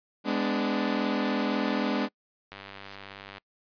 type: chord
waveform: sawtooth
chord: G# diminished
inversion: none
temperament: equal with one note detuned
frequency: 207.7 / 251.4 / 293.7 Hz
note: G#3 / B3 / D4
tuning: 0 / +31 / 0 cents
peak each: -26 dBFS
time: 0.24-2.09 s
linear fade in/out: 50 ms
type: click train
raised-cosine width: 0.3 ms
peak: -26 dBFS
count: 86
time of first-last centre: 2.52-3.381 s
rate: 98.7 Hz
type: noise with exponential growth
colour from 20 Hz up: violet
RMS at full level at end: -33 dBFS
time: 2.64-2.95 s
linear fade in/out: 0 ms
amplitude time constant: 66 ms
effects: noise-tail reverb RT60 0.1 s tail -26 dB re dry + resampled to 11025 Hz